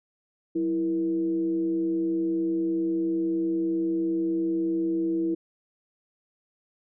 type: tone with frequency modulation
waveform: sine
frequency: 329.6 Hz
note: E4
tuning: in tune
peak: -23 dBFS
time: 0.55-5.35 s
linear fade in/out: 10 ms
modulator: 143 Hz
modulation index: 0.38
effects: none